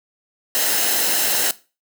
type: noise with comb filter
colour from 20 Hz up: white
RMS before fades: -19 dBFS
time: 0.55-1.51 s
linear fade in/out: 0 ms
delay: 0.86 ms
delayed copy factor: -0.5
effects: noise-tail reverb RT60 0.3 s tail -18 dB re dry + high-pass 200 Hz 12 dB/octave

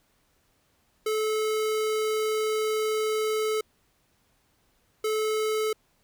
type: tone pair in turn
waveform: square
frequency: 433.3 / 433.3 Hz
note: A4 / A4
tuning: -27 / -27 cents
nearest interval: unison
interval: 0 cents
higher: neither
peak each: -25 dBFS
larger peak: neither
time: 1.06-3.61 / 5.04-5.73 s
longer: first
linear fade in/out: 5 ms
effects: pink hiss -68 dBFS RMS until 6.03 s

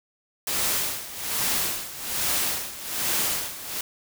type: noise with tremolo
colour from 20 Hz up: white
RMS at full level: -24 dBFS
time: 0.47-3.81 s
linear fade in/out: 2 ms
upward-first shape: sine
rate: 1.2 Hz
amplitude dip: 80%
effects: none

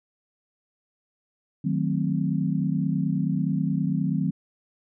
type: chord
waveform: sine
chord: D# diminished seventh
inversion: none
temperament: equal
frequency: 155.56 / 185 / 220 / 261.6 Hz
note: D#3 / F#3 / A3 / C4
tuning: 0 / 0 / 0 / 0 cents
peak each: -26 / -26 / -31 / -29 dBFS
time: 1.64-4.31 s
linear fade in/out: 10 ms
effects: none

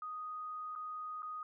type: tone with dropouts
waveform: sine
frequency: 1244.5 Hz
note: D#6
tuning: in tune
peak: -40 dBFS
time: 0.02-1.43 s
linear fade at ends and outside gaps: 2 ms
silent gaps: 0.753-0.759 / 1.222-1.229 s
effects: none

